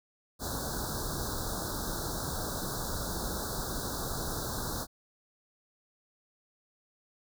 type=band-stop noise; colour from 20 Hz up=pink; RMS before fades=-35 dBFS; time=0.39-4.87 s; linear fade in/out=50 ms; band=1600 to 3700 Hz; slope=96 dB/octave; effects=none